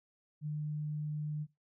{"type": "tone", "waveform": "sine", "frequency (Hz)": 150.7, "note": "D3", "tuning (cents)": 45, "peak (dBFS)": -34, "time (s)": [0.41, 1.47], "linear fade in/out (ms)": 50, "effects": ["noise-tail reverb RT60 0.2 s tail -18 dB re dry"]}